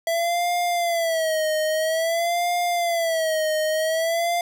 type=tone with vibrato; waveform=square; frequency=661 Hz; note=E5; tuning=5 cents sharp; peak=-21 dBFS; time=0.07-4.41 s; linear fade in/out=2 ms; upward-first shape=sine; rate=0.5 Hz; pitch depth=110 cents each way; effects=none